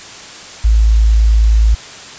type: tone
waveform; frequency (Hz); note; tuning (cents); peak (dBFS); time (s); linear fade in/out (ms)
sine; 54.7; A1; -9; -6; 0.64-1.75; 10
effects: white hiss -32 dBFS RMS until 2.18 s + resampled to 16000 Hz